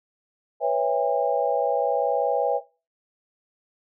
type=chord; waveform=sine; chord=C# minor seventh; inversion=third; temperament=equal with one note detuned; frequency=493.9 / 554.4 / 659.3 / 809.3 Hz; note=B4 / C#5 / E5 / G#5; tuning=0 / 0 / 0 / -45 cents; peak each=-25 dBFS; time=0.6-2.61 s; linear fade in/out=50 ms; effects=noise-tail reverb RT60 0.3 s tail -18 dB re dry